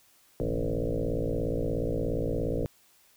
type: tone with frequency modulation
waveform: sine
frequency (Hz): 220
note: A3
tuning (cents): 0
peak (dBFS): -26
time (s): 0.4-2.66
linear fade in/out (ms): 0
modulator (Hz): 57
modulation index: 5.9
effects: white hiss -62 dBFS RMS until 3.16 s